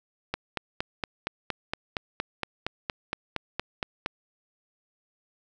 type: click train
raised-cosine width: 0.3 ms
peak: -12 dBFS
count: 17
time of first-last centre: 0.34-4.061 s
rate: 4.3 Hz
effects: none